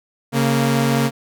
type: tone pair together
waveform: sawtooth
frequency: 137.7 / 231.6 Hz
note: C#3 / A#3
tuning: -11 / -11 cents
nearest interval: major sixth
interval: 900 cents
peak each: -14 dBFS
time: 0.32-1.11 s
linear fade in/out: 50 ms
effects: none